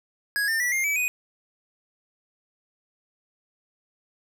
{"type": "tone with pitch steps", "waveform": "square", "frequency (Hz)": [1661.2, 1801.1, 1952.8, 2117, 2296, 2489], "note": ["G#6", "A6", "B6", "C7", "D7", "D#7"], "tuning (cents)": [0, 40, -20, 20, -40, 0], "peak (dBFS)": -23, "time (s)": [0.36, 1.08], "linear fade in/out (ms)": 0, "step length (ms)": 120, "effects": []}